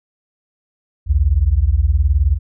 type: beating tone pair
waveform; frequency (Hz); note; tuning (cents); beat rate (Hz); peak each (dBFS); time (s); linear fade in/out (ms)
sine; 60.8 / 79.8; B1 / D#2; -26 / +44; 19; -14; 1.06-2.39; 50
effects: none